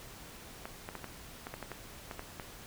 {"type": "clicks", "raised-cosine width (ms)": 0.5, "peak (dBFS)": -25, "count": 11, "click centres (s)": [0.655, 0.889, 0.953, 1.043, 1.469, 1.54, 1.627, 1.717, 2.112, 2.194, 2.398], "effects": ["pink hiss -50 dBFS RMS until 2.66 s"]}